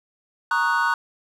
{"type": "chord", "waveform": "triangle", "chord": "D# minor seventh", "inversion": "second", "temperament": "equal", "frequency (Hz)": [932.3, 1108.7, 1244.5, 1480], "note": ["A#5", "C#6", "D#6", "F#6"], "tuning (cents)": [0, 0, 0, 0], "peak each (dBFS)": [-22, -24, -25, -20], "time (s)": [0.51, 0.94], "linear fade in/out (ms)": 2, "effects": []}